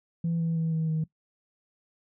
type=tone with pitch steps; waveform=sine; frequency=167.3 / 164.9 / 162.54 / 160.21 / 157.91 Hz; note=E3 / E3 / E3 / E3 / D#3; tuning=+26 / +1 / -24 / -49 / +26 cents; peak=-23 dBFS; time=0.24-1.04 s; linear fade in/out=5 ms; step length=160 ms; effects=noise-tail reverb RT60 0.1 s tail -20 dB re dry + tanh soft clip ceiling -22 dBFS